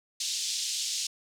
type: band-pass noise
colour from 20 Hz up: white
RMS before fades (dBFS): -32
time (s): 0.2-1.07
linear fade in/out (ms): 5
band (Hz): 3300 to 7100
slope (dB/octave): 24
effects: none